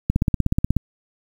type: click train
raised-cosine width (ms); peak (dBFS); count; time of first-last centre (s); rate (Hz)
5; -5; 12; 0.1-0.767; 16.5
effects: 7-bit